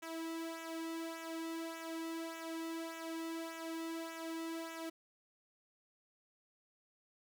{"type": "tone with flanger", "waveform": "sawtooth", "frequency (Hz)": 327.6, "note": "E4", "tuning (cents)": -11, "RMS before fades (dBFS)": -43, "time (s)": [0.02, 4.9], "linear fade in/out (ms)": 10, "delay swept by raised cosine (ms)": [0.21, 1.81], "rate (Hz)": 1.7, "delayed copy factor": -0.7, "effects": []}